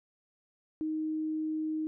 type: tone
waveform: sine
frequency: 312.3 Hz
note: D#4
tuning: 7 cents sharp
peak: -30 dBFS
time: 0.81-1.87 s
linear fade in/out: 0 ms
effects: none